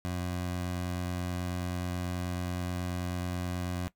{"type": "tone", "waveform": "20% pulse", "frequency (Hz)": 89.3, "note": "F2", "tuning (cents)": 39, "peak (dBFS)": -27, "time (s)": [0.05, 3.88], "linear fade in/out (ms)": 0, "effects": ["noise-tail reverb RT60 0.1 s tail -18 dB re dry"]}